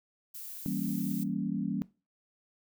violet noise, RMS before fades -43 dBFS, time 0.34-1.24 s, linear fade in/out 10 ms
sine chord, E diminished seventh, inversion none, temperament equal, 164.81 / 196 / 233.1 / 277.2 Hz, E3 / G3 / Bb3 / Db4, 0 / 0 / 0 / 0 cents, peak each -38 / -34 / -35 / -36 dBFS, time 0.66-1.82 s, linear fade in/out 0 ms
effects noise-tail reverb RT60 0.3 s tail -19 dB re dry

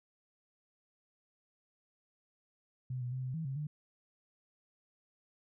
sine tone with pitch steps, 127.6 / 123.2 / 129.5 / 128.3 / 161.5 / 134.3 / 149.9 Hz, C3 / B2 / C3 / C3 / E3 / C3 / D3, -43 / -4 / -17 / -34 / -35 / +46 / +36 cents, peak -35 dBFS, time 2.9-3.67 s, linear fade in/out 5 ms, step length 110 ms, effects none

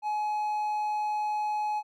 triangle tone, 845 Hz, G#5, 30 cents sharp, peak -25 dBFS, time 0.02-1.83 s, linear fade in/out 50 ms, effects none

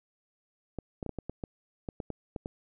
clicks, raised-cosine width 2 ms, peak -22 dBFS, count 12, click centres 0.787 / 1.028 / 1.063 / 1.093 / 1.187 / 1.296 / 1.438 / 1.888 / 2.002 / 2.103 / 2.362 / 2.459 s, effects none

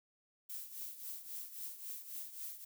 violet noise with tremolo, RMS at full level -43 dBFS, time 0.49-2.65 s, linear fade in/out 10 ms, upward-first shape triangle, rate 3.7 Hz, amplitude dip 75%, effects none

